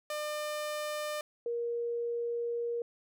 sawtooth / sine tone pair in turn, 600 / 471.8 Hz, D5 / A#4, +37 / +21 cents, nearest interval major third, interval 416 cents, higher first, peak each -30 / -31 dBFS, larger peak first, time 0.1-1.21 / 1.46-2.82 s, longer second, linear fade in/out 2 ms, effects none

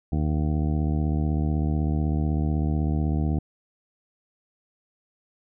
harmonic tone, 76 Hz, D#2, 40 cents flat, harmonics 1 / 2 / 3 / 4 / 5 / 6 / 7 / 9 / 10, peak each -24 / -26 / -30 / -32 / -41 / -43 / -48 / -42 / -43 dBFS, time 0.12-3.39 s, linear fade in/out 5 ms, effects none

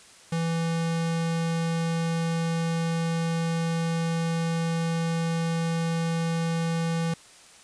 square tone, 165.6 Hz, E3, 8 cents sharp, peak -25 dBFS, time 0.32-7.14 s, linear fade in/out 5 ms, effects white hiss -51 dBFS RMS until 7.63 s + resampled to 22050 Hz

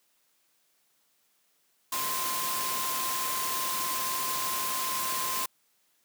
sine tone in noise, 1044 Hz, C6, 4 cents flat, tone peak -33 dBFS, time 1.92-5.46 s, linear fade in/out 5 ms, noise white, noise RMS -32 dBFS, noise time 1.92-5.46 s, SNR -4 dB, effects white hiss -70 dBFS RMS until 6.04 s + high-pass 150 Hz 12 dB/octave

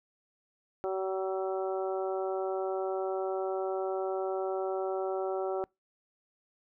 harmonic tone, 190 Hz, F#3, 46 cents sharp, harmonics 2 / 3 / 4 / 5 / 6 / 7, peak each -32 / -36 / -37 / -47 / -49 / -44 dBFS, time 0.84-5.64 s, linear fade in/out 0 ms, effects noise-tail reverb RT60 0.2 s tail -26 dB re dry

